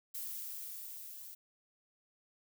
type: noise with level ramp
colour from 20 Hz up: violet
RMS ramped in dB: -41 to -50 dBFS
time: 0.14-1.35 s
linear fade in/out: 10 ms
effects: none